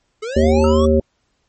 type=linear sweep; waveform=square; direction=up; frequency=415.3 to 1152 Hz; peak=-24 dBFS; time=0.22-0.86 s; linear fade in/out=10 ms
type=harmonic tone; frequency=77.78 Hz; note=D#2; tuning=in tune; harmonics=1 / 3 / 5 / 7; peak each=-16 / -16 / -16 / -16 dBFS; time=0.36-1 s; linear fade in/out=5 ms
type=tone with exponential decay; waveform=sine; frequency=1307 Hz; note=E6; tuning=15 cents flat; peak=-21 dBFS; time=0.64-0.99 s; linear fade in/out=2 ms; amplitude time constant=76 ms
effects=pink hiss -66 dBFS RMS until 1.48 s + MP3 32 kbps